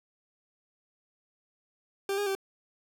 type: tone with pitch steps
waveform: 40% pulse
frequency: 394.2 / 408.6 / 389 Hz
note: G4 / G#4 / G4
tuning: +10 / -28 / -13 cents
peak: -27 dBFS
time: 2.09-2.351 s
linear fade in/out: 2 ms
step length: 87 ms
effects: none